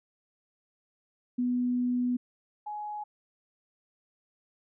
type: tone pair in turn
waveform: sine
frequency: 246.9 / 839.1 Hz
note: B3 / G#5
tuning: 0 / +18 cents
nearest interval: octave + major sixth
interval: 2118 cents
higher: second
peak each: -25 / -34 dBFS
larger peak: first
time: 1.38-2.17 / 2.66-3.04 s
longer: first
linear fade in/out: 10 ms
effects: none